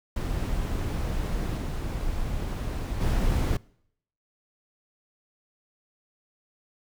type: noise with level steps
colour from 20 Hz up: brown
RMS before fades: -28 / -30 / -24 dBFS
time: 0.16-3.57 s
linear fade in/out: 5 ms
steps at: 1.56 / 3 s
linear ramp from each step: 20 ms
effects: noise-tail reverb RT60 0.7 s tail -24 dB re dry